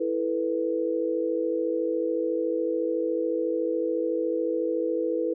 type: chord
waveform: sine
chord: E suspended fourth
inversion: none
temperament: equal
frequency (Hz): 329.6 / 440 / 493.9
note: E4 / A4 / B4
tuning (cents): 0 / 0 / 0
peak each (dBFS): -28 / -30 / -27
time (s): 0-5.34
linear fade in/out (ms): 10
effects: none